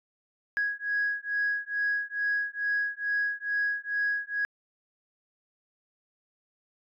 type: beating tone pair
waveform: sine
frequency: 1658 / 1660.3 Hz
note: G#6 / G#6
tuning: -3 / -1 cents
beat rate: 2.3 Hz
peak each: -29 dBFS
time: 0.57-4.45 s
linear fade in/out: 0 ms
effects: tanh soft clip ceiling -20 dBFS